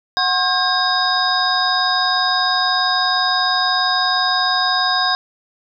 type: tone cluster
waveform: sine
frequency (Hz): 735 / 1075 / 1608 / 3757 / 4983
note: F#5 / C6 / G6 / A#7 / D#8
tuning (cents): -12 / +47 / +44 / +13 / +2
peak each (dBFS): -21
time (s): 0.17-5.15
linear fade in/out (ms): 0
effects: none